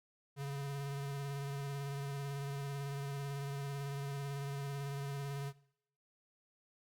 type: tone with vibrato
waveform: square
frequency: 140 Hz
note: C#3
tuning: 18 cents sharp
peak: -39 dBFS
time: 0.36-5.53 s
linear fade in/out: 50 ms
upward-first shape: sine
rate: 18 Hz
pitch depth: 24 cents each way
effects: noise-tail reverb RT60 0.7 s tail -20 dB re dry + Opus 48 kbps